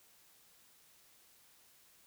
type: silence
effects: white hiss -65 dBFS RMS until 2.06 s